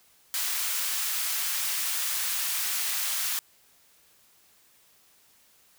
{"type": "high-pass noise", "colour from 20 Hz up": "white", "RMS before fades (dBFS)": -29, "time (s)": [0.34, 3.39], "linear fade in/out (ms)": 0, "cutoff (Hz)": 1200, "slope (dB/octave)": 12, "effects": ["white hiss -61 dBFS RMS until 5.78 s"]}